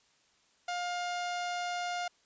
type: tone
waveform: sawtooth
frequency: 708 Hz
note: F5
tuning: 23 cents sharp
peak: -29 dBFS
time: 0.68-2.08 s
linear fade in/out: 5 ms
effects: white hiss -68 dBFS RMS until 2.25 s + resampled to 16000 Hz